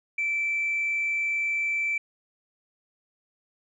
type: tone with frequency modulation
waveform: sine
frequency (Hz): 2329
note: D7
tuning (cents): -15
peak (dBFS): -23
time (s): 0.18-1.98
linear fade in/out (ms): 5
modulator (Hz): 52.8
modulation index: 0.28
effects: tanh soft clip ceiling -20 dBFS